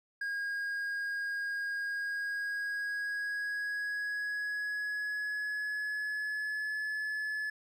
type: tone with pitch glide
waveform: triangle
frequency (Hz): 1631 to 1717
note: G#6 to A6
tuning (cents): -32 to -43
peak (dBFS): -31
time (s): 0.21-7.5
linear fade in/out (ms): 5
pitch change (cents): +89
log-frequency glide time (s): 1.81-6.85
effects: none